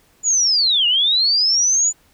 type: linear two-way sweep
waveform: sine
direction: down then up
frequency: 7030 to 2794 to 7030 Hz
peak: -13 dBFS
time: 0.23-1.93 s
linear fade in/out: 50 ms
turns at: 0.87 s
effects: pink hiss -56 dBFS RMS until 2.13 s